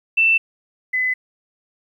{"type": "tone pair in turn", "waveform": "sine", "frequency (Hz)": [2669, 2016], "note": ["E7", "B6"], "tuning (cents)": [21, 35], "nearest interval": "perfect fourth", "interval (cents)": 486, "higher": "first", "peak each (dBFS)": [-12, -17], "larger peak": "first", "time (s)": [[0.17, 0.38], [0.93, 1.14]], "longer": "neither", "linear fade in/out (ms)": 10, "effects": ["9-bit"]}